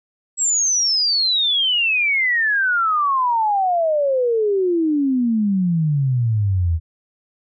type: exponential sweep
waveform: sine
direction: down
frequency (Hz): 7800 to 79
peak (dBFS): -15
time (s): 0.37-6.8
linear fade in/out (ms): 50
effects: none